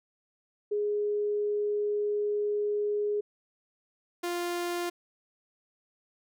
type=tone pair in turn; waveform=sine / sawtooth; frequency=415.3 / 349.2 Hz; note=G#4 / F4; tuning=0 / 0 cents; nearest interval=minor third; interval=300 cents; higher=first; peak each=-26 dBFS; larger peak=neither; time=0.71-3.21 / 4.23-4.9 s; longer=first; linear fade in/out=10 ms; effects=none